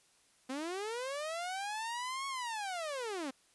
sawtooth linear two-way sweep, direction up then down, 250.8 to 1108.7 to 250.8 Hz, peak -33 dBFS, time 0.49-3.31 s, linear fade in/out 10 ms, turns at 2.27 s, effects white hiss -68 dBFS RMS until 3.54 s + resampled to 24000 Hz

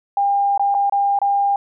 sine tone with dropouts, 802 Hz, G5, 39 cents sharp, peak -14 dBFS, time 0.17-1.56 s, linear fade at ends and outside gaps 2 ms, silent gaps 0.577-0.595 / 0.743-0.748 / 0.897-0.923 / 1.189-1.216 s, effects none

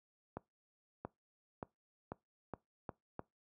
accelerating click train, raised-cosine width 1 ms, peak -27 dBFS, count 7, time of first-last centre 0.37-3.194 s, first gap 680 ms, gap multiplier 0.85, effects noise-tail reverb RT60 0.2 s tail -22 dB re dry + high-pass 80 Hz 12 dB/octave

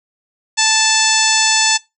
harmonic tone, 879 Hz, A5, 2 cents flat, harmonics 1 / 2 / 3 / 4 / 5 / 6 / 7 / 8 / 9, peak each -20 / -20 / -20 / -20 / -20 / -20 / -20 / -20 / -20 dBFS, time 0.57-1.78 s, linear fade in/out 20 ms, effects noise-tail reverb RT60 0.2 s tail -21 dB re dry

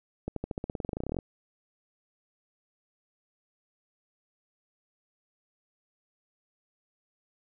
accelerating click train, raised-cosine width 2 ms, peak -19 dBFS, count 21, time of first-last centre 0.28-1.188 s, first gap 83 ms, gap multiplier 0.93, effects none

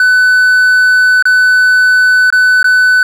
triangle tone with dropouts, 1500 Hz, F#6, 23 cents sharp, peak -3 dBFS, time 0-3.03 s, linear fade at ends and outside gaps 2 ms, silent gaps 1.225-1.254 / 2.303-2.325 / 2.629-2.643 s, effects none

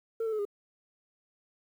sine tone with pitch steps, 452.9 / 443.7 / 428.9 / 407.1 Hz, A#4 / A4 / A4 / G#4, -50 / +14 / -44 / -35 cents, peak -26 dBFS, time 0.2-0.452 s, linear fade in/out 5 ms, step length 63 ms, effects tanh soft clip ceiling -28 dBFS + 10-bit

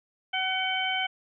harmonic tone with a mistuned harmonic, 752 Hz, F#5, 28 cents sharp, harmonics 1 / 2 / 3 / 4, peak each -31 / -33 / -31 / -30 dBFS, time 0.33-1.07 s, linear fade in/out 10 ms, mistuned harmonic 4, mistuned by +36 cents, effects none

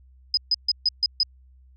sine tone bursts, 5020 Hz, D#8, 15 cents sharp, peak -17 dBFS, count 6, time 0.34-1.232 s, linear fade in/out 2 ms, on 32 ms, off 140 ms, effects added 64 Hz sine -50 dBFS peak until 1.76 s

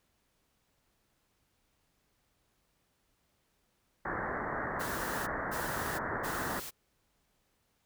white low-pass noise, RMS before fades -36 dBFS, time 4.05-6.6 s, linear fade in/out 5 ms, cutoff 1900 Hz, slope 96 dB/octave
white noise bursts, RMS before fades -43 dBFS, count 3, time 4.79-6.71 s, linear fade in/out 20 ms, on 480 ms, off 240 ms
effects pink hiss -75 dBFS RMS until 7.85 s

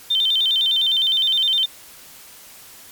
sine tone with vibrato, 3341 Hz, G#7, 10 cents sharp, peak -15 dBFS, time 0.1-1.66 s, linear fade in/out 10 ms, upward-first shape square, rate 9.8 Hz, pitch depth 130 cents each way, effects white hiss -43 dBFS RMS until 2.91 s + MP3 96 kbps

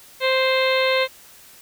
harmonic tone, 523.3 Hz, C5, in tune, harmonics 1 / 2 / 3 / 4 / 5 / 6 / 7 / 8, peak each -19 / -26 / -29 / -24 / -28 / -32 / -28 / -30 dBFS, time 0.2-1.08 s, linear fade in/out 50 ms, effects white hiss -47 dBFS RMS until 1.61 s

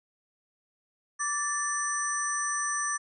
sine tone cluster, 1167 / 1764 / 5960 / 8620 Hz, D6 / A6 / F#8 / C#9, -11 / +4 / +12 / -49 cents, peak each -33 / -33 / -32 / -35 dBFS, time 1.19-2.98 s, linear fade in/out 20 ms, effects none

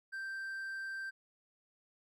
triangle tone, 1568 Hz, G6, in tune, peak -37 dBFS, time 0.12-1.11 s, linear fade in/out 20 ms, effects none

